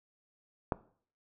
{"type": "click", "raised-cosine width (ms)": 1, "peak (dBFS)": -14, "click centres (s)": 0.722, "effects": ["noise-tail reverb RT60 0.5 s tail -19 dB re dry"]}